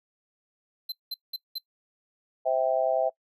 square tone bursts, 4083 Hz, C8, 43 cents flat, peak -31 dBFS, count 4, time 0.89-1.584 s, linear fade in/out 5 ms, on 31 ms, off 190 ms
sine chord, C major, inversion none, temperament just, 523.3 / 654.1 / 784.9 Hz, C5 / E5 / G5, 0 / -14 / +2 cents, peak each -28 / -24 / -29 dBFS, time 2.45-3.1 s, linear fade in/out 20 ms
effects noise-tail reverb RT60 0.1 s tail -23 dB re dry

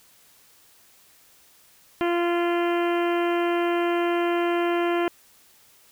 harmonic tone, 345.5 Hz, F4, 19 cents flat, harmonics 1 / 2 / 3 / 4 / 5 / 6 / 7 / 8 / 9, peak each -22 / -28 / -32 / -34 / -36 / -38 / -39 / -40 / -41 dBFS, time 2.01-5.08 s, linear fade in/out 0 ms, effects white hiss -56 dBFS RMS until 5.91 s

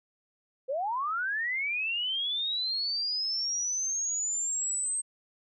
sine linear sweep, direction up, 493.9 to 8372 Hz, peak -28 dBFS, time 0.68-5.02 s, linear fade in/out 20 ms, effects none

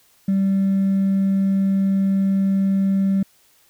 triangle tone with hard clipping, 194.3 Hz, G3, 15 cents flat, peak -15 dBFS, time 0.28-3.23 s, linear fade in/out 5 ms, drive 2 dB, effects white hiss -57 dBFS RMS until 3.69 s

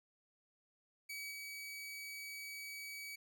sawtooth tone with level steps, 2276 Hz, C#7, 45 cents sharp, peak -40 / -42 dBFS, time 1.09-3.16 s, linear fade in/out 10 ms, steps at 1.31 s, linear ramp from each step 5 ms, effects none

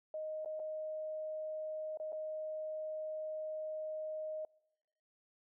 sine tone with dropouts, 622.3 Hz, D#5, in tune, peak -38 dBFS, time 0.14-4.45 s, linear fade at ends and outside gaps 2 ms, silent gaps 0.448-0.458 / 0.595-0.599 / 1.973-1.999 / 2.122-2.128 s, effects noise-tail reverb RT60 1.0 s tail -26 dB re dry

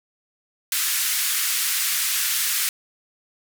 white band-pass noise, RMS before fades -23 dBFS, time 0.72-2.69 s, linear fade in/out 2 ms, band 1400 to 16000 Hz, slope 24 dB/octave, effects none

